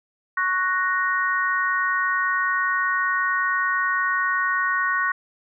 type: chord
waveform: sine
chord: F# major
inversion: second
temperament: equal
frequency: 1108.7 / 1480 / 1864.7 Hz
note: C#6 / F#6 / A#6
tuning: 0 / 0 / 0 cents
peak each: -24 dBFS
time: 0.37-5.12 s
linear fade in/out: 5 ms
effects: none